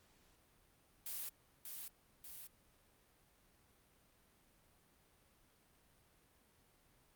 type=noise with echo; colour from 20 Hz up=blue; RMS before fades=-44 dBFS; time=1.06-1.29 s; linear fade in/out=2 ms; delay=590 ms; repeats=2; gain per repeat=-4 dB; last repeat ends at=2.47 s; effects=pink hiss -71 dBFS RMS until 7.15 s + Opus 48 kbps